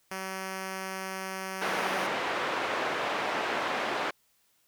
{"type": "tone", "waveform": "5% pulse", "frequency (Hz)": 190, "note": "F#3", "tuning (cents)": 46, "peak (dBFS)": -23, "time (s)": [0.11, 2.07], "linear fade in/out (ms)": 5}
{"type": "band-pass noise", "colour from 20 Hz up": "pink", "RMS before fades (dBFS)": -31, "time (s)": [1.61, 4.11], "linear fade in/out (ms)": 10, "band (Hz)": [470, 2300], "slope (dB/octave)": 12}
{"effects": ["white hiss -69 dBFS RMS until 4.67 s"]}